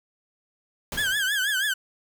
pink noise with exponential decay, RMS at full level -31 dBFS, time 0.92-1.43 s, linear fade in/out 1 ms, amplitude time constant 110 ms
30% pulse tone with vibrato, 1609 Hz, G6, 45 cents sharp, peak -20 dBFS, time 0.97-1.74 s, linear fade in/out 10 ms, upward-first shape triangle, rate 6.2 Hz, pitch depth 150 cents each way
effects none

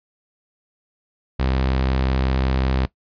sawtooth tone, 65.41 Hz, C2, in tune, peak -14 dBFS, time 1.39-2.86 s, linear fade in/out 10 ms, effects noise-tail reverb RT60 0.1 s tail -18 dB re dry + resampled to 11025 Hz

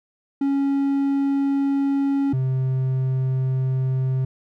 triangle tone pair in turn, 277.2 / 130.82 Hz, C#4 / C3, 0 / 0 cents, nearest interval octave + minor second, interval 1300 cents, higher first, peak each -16 / -17 dBFS, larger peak first, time 0.41-2.33 / 2.33-4.25 s, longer neither, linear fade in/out 5 ms, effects none

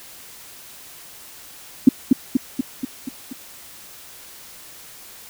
sine tone with echo, 260 Hz, C4, 11 cents flat, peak -3 dBFS, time 1.87-1.89 s, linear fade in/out 5 ms, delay 240 ms, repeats 6, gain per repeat -4 dB, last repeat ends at 3.33 s, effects white hiss -42 dBFS RMS until 5.29 s

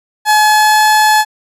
30% pulse tone with pitch glide, 852 to 857.4 Hz, G#5 to A5, +44 to -45 cents, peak -4 dBFS, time 0.25-1.25 s, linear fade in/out 50 ms, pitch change +11 cents, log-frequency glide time 0.41-0.85 s, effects resampled to 32000 Hz

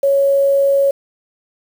sine tone with quantisation, 554.4 Hz, C#5, in tune, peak -10 dBFS, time 0.03-0.91 s, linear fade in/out 5 ms, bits 6, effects none

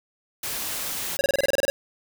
white noise, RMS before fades -30 dBFS, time 0.43-1.17 s, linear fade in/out 5 ms
square tone bursts, 553 Hz, C#5, 4 cents flat, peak -19 dBFS, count 11, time 1.19-1.7 s, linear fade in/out 0 ms, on 20 ms, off 29 ms
30% pulse tone with exponential growth, 2037 Hz, C7, 47 cents flat, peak -24 dBFS, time 1.36-1.46 s, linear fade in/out 1 ms, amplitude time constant 21 ms
effects none

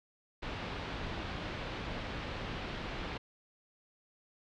pink low-pass noise, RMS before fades -40 dBFS, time 0.42-3.18 s, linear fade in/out 10 ms, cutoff 3900 Hz, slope 24 dB/octave, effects none

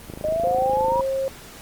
click train, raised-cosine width 2 ms, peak -19 dBFS, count 25, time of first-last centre 0.1-0.996 s, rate 26.8 Hz
sine exponential sweep, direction up, 607 to 976 Hz, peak -20 dBFS, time 0.24-1.01 s, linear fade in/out 2 ms
sine tone with pitch glide, 523.3 to 536.2 Hz, C5 to C5, 0 to +42 cents, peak -21 dBFS, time 0.44-1.28 s, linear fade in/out 0 ms, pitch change +42 cents, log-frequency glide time 0.89-1 s
effects pink hiss -42 dBFS RMS until 1.61 s + Opus 24 kbps

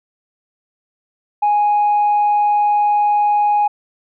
sine tone, 830 Hz, G#5, 1 cent flat, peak -10 dBFS, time 1.42-3.68 s, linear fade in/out 10 ms, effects tanh soft clip ceiling -9 dBFS

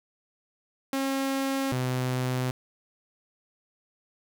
sawtooth tone pair in turn, 270.6 / 127.37 Hz, C#4 / C3, -42 / -46 cents, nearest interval octave + minor second, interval 1304 cents, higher first, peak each -22 / -22 dBFS, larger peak neither, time 0.93-1.72 / 1.72-2.51 s, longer neither, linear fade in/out 2 ms, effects none

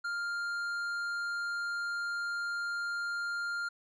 sine tone with tanh clipping, 1400 Hz, F6, 4 cents sharp, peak -34 dBFS, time 0.04-3.69 s, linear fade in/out 10 ms, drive 9 dB, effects none

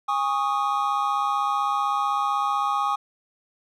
triangle chord, Ab suspended fourth, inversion none, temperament equal with one note detuned, 818.2 / 1108.7 / 1244.5 Hz, Ab5 / Db6 / Eb6, -26 / 0 / 0 cents, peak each -24 dBFS, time 0.08-2.96 s, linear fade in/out 10 ms, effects none

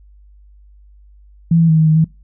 sine tone with pitch steps, 166.5 / 165 / 158.9 / 158 / 156.3 / 159.9 Hz, E3 / E3 / D#3 / D#3 / D#3 / D#3, +18 / +2 / +37 / +27 / +8 / +48 cents, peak -8 dBFS, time 1.51-2.044 s, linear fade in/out 5 ms, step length 89 ms, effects noise-tail reverb RT60 0.3 s tail -24 dB re dry + added 50 Hz sine -42 dBFS peak until 2.23 s

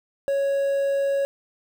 triangle tone with quantisation, 554.4 Hz, C#5, in tune, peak -18 dBFS, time 0.28-1.25 s, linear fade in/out 0 ms, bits 8, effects none

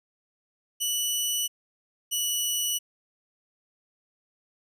15% pulse tone pair in turn, 2960 / 2947 Hz, F#7 / F#7, 0 / -8 cents, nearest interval unison, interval 8 cents, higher first, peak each -18 dBFS, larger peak neither, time 0.8-1.48 / 2.11-2.79 s, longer neither, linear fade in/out 20 ms, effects none

